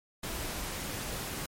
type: noise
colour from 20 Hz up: pink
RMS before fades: -37 dBFS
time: 0.23-1.46 s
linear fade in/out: 5 ms
effects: MP3 64 kbps